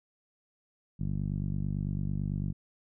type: tone with low-pass filter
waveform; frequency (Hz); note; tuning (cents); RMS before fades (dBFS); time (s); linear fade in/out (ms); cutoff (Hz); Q
10% pulse; 49; G1; 0; -32; 0.99-2.53; 20; 170; 1.8
effects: none